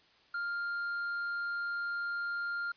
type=tone with hard clipping; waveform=triangle; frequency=1400 Hz; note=F6; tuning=4 cents sharp; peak=-34 dBFS; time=0.34-2.72 s; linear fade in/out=5 ms; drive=6 dB; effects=white hiss -64 dBFS RMS until 2.76 s + resampled to 11025 Hz